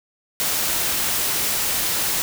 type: noise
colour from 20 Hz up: white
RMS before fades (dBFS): -22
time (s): 0.4-2.22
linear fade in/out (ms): 0
effects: none